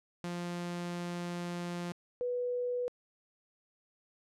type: tone pair in turn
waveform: sawtooth / sine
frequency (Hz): 174.61 / 491.6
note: F3 / B4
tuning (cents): 0 / -8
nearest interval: octave + tritone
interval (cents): 1792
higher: second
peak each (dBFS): -32 / -31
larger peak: second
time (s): 0.24-1.92 / 2.21-2.88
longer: first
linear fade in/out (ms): 0
effects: low-pass 9000 Hz 12 dB/octave